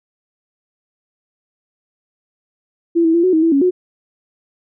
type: tone with pitch steps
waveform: sine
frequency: 336.9 / 325.6 / 339.9 / 369.2 / 317.8 / 329.8 / 277.7 / 363.6 Hz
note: E4 / E4 / F4 / F#4 / D#4 / E4 / C#4 / F#4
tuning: +38 / -21 / -47 / -4 / +37 / +1 / +3 / -30 cents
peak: -10 dBFS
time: 2.95-3.71 s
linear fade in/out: 20 ms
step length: 95 ms
effects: none